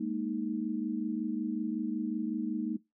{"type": "chord", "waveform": "sine", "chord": "Ab suspended second", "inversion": "none", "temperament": "equal", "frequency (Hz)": [207.7, 233.1, 311.1], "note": ["Ab3", "Bb3", "Eb4"], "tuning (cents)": [0, 0, 0], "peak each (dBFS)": [-36, -34, -35], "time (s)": [0, 2.77], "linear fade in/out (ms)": 10, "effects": ["noise-tail reverb RT60 0.2 s tail -20 dB re dry"]}